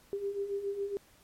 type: beating tone pair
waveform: sine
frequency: 394.1 / 401.3 Hz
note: G4 / G4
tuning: +9 / +41 cents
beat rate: 7.2 Hz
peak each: -39 / -33 dBFS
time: 0.13-0.97 s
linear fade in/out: 0 ms
effects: pink hiss -62 dBFS RMS until 1.23 s + MP3 64 kbps